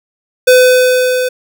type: tone with level ramp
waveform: square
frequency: 505 Hz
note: B4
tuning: 39 cents sharp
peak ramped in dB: -3 to -13 dBFS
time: 0.47-1.29 s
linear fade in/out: 10 ms
effects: none